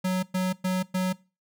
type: tone bursts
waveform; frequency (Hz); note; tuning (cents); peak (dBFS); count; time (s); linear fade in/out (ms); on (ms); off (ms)
square; 185; F#3; 0; -24; 4; 0.04-1.13; 10; 190; 110
effects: noise-tail reverb RT60 0.3 s tail -21 dB re dry